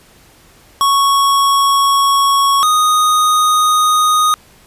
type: tone pair in turn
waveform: square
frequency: 1108.7 / 1241.7 Hz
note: C#6 / D#6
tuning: 0 / -4 cents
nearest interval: major second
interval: 196 cents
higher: second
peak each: -10 dBFS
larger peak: neither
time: 0.81-2.63 / 2.63-4.34 s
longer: first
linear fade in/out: 0 ms
effects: pink hiss -46 dBFS RMS until 4.66 s + resampled to 32000 Hz